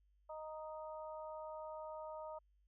harmonic tone, 311.1 Hz, D#4, in tune, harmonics 2 / 3 / 4, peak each -47 / -50 / -55 dBFS, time 0.29-2.39 s, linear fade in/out 10 ms, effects added 50 Hz sine -70 dBFS peak until 2.67 s

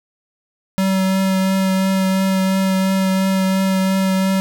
square tone with vibrato, 190.6 Hz, G3, 48 cents flat, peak -15 dBFS, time 0.78-4.4 s, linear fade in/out 0 ms, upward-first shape triangle, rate 2.9 Hz, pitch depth 14 cents each way, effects none

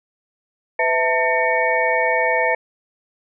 sine tone cluster, 503 / 654 / 895 / 1811 / 2240 Hz, B4 / E5 / A5 / A6 / C#7, +32 / -14 / +29 / +49 / +18 cents, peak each -22 dBFS, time 0.79-2.55 s, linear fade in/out 5 ms, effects none

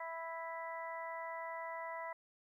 harmonic tone, 329.6 Hz, E4, in tune, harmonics 2 / 3 / 4 / 5 / 6, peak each -46 / -44 / -53 / -58 / -48 dBFS, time 0-2.13 s, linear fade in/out 5 ms, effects 13-bit

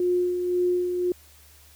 sine tone with tremolo, 357.7 Hz, F4, 41 cents sharp, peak -19 dBFS, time 0-1.12 s, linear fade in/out 2 ms, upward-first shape sine, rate 1.9 Hz, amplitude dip 45%, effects added 74 Hz sine -54 dBFS peak until 1.75 s + white hiss -54 dBFS RMS until 1.75 s

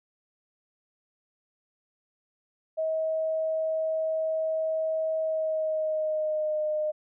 sine tone with pitch glide, 637 to 611.4 Hz, D#5 to D#5, +41 to -30 cents, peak -25 dBFS, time 2.77-6.92 s, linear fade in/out 20 ms, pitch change -71 cents, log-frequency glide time 5.2-6.63 s, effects none

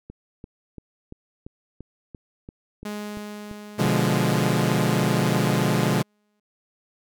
click train, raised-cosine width 3 ms, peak -25 dBFS, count 12, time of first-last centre 0.1-3.854 s, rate 2.93 Hz
sawtooth tone with exponential decay, 208.5 Hz, G#3, 7 cents sharp, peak -25 dBFS, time 2.85-6.4 s, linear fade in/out 5 ms, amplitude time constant 770 ms
sawtooth chord, B diminished seventh, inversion none, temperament equal, 123.47 / 146.83 / 174.61 / 207.7 Hz, B2 / D3 / F3 / Ab3, 0 / 0 / 0 / 0 cents, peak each -21 dBFS, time 3.78-6.03 s, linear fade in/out 20 ms
effects none

